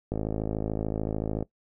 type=click train; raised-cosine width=2 ms; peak=-16 dBFS; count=71; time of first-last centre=0.12-1.426 s; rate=53.6 Hz; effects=noise-tail reverb RT60 0.1 s tail -20 dB re dry